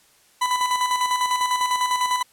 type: tone with tremolo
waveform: 40% pulse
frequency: 997 Hz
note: B5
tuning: 16 cents sharp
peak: -17 dBFS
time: 0.41-2.23 s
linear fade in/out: 10 ms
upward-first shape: square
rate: 10 Hz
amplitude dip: 50%
effects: white hiss -57 dBFS RMS until 2.32 s + low-pass 12000 Hz 12 dB/octave